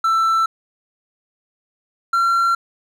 triangle tone pair in turn, 1332 / 1366.3 Hz, E6 / F6, +18 / -38 cents, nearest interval unison, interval 44 cents, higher second, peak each -12 dBFS, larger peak neither, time 0.04-0.46 / 2.13-2.55 s, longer neither, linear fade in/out 5 ms, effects none

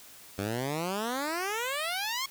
10% pulse exponential sweep, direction up, 94.8 to 1108.7 Hz, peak -22 dBFS, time 0.38-2.26 s, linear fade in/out 5 ms, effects white hiss -51 dBFS RMS until 2.3 s

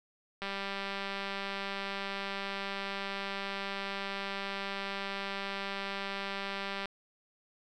click train, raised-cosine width 0.3 ms, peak -21 dBFS, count 1269, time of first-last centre 0.42-6.857 s, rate 197 Hz, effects none

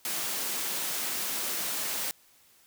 white high-pass noise, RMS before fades -32 dBFS, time 0.05-2.11 s, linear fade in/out 0 ms, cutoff 160 Hz, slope 24 dB/octave, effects white hiss -61 dBFS RMS until 2.66 s

